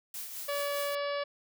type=noise with tremolo; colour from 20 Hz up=blue; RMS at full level=-39 dBFS; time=0.14-0.95 s; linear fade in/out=2 ms; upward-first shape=sine; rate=4.9 Hz; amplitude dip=45%
type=harmonic tone; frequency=572 Hz; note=D5; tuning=46 cents flat; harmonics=1 / 2 / 3 / 4 / 5 / 6 / 7 / 8 / 9; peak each=-32 / -38 / -42 / -44 / -46 / -48 / -49 / -50 / -51 dBFS; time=0.48-1.24 s; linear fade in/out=10 ms
effects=none